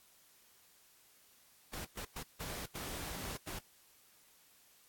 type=noise bursts at uneven times; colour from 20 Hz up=pink; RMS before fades=-43 dBFS; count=6; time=1.73-1.85 / 1.97-2.05 / 2.16-2.23 / 2.4-2.66 / 2.75-3.37 / 3.47-3.59 s; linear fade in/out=5 ms; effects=white hiss -65 dBFS RMS until 4.88 s + AAC 64 kbps